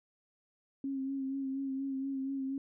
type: tone with vibrato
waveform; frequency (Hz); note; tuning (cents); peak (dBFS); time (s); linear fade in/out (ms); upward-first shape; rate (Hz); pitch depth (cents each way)
sine; 270.1; C#4; -45; -33; 0.84-2.58; 2; sine; 4.2; 29
effects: none

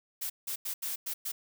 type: noise bursts at uneven times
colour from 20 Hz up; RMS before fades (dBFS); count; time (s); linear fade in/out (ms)
blue; -35; 6; 0.21-0.3 / 0.47-0.56 / 0.65-0.74 / 0.82-0.96 / 1.06-1.14 / 1.25-1.32; 10
effects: none

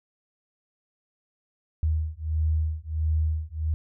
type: beating tone pair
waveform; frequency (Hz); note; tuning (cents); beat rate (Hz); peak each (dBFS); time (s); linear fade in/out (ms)
sine; 77.78 / 79.28; D#2 / D#2; 0 / +33; 1.5; -26; 1.83-3.74; 0
effects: none

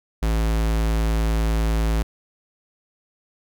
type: tone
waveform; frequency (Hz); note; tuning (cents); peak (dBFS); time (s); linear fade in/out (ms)
square; 55; A1; 0; -19; 0.22-2.03; 10
effects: none

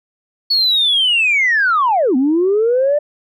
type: linear two-way sweep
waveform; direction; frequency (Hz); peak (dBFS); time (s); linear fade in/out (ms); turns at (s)
sine; down then up; 4435 to 246.9 to 601; -10; 0.5-2.99; 10; 2.16
effects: tanh soft clip ceiling -7 dBFS

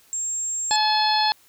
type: tone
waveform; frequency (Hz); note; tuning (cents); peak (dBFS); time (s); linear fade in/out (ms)
sine; 7500; A#8; +10; -24; 0.13-0.76; 0
type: harmonic tone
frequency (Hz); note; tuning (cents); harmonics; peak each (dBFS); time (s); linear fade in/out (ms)
858; A5; -44; 1 / 2 / 3 / 4 / 5 / 6; -20 / -29 / -32 / -28 / -23 / -31; 0.71-1.32; 0
effects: white hiss -56 dBFS RMS until 1.48 s

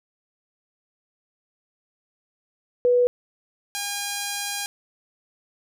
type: tone pair in turn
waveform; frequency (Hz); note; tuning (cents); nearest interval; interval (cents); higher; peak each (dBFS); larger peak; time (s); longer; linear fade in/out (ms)
sine / 5% pulse; 490.4 / 810.8; B4 / G#5; -12 / -42; major sixth; 870; second; -15; neither; 2.85-3.07 / 3.75-4.66; second; 0
effects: none

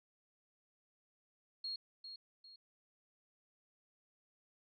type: tone with echo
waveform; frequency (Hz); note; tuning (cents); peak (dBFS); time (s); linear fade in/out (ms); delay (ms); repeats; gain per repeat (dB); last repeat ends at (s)
sine; 4280; C8; +38; -39; 1.64-1.76; 5; 400; 2; -8; 2.56
effects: none

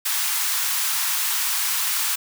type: high-pass noise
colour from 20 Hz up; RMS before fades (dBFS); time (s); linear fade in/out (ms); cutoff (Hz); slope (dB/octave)
white; -23; 0.05-2.16; 10; 860; 48
effects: none

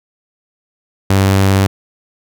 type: tone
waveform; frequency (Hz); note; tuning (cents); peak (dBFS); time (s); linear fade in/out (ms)
sawtooth; 97.1; G2; -16; -5; 1.1-1.67; 5
effects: none

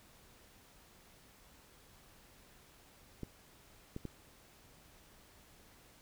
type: clicks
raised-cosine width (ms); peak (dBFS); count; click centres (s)
3; -28; 3; 3.233 / 3.964 / 4.053
effects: pink hiss -62 dBFS RMS until 6.01 s

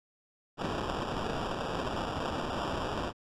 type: noise with sample-and-hold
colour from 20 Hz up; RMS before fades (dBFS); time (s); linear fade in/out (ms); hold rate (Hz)
blue; -34; 0.57-3.13; 50; 2100
effects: low-pass 5000 Hz 12 dB/octave

